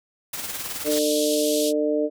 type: noise with tremolo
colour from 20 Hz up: white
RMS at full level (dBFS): -29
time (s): 0.33-0.99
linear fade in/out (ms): 5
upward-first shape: triangle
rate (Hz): 19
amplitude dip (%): 55
type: harmonic tone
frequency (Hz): 150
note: D3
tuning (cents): +37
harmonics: 2 / 3 / 4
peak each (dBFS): -24 / -24 / -24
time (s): 0.84-2.1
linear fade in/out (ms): 50
type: band-pass noise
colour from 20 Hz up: pink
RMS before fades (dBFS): -29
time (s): 0.88-1.73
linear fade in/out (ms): 50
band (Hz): 3100 to 13000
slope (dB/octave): 48
effects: none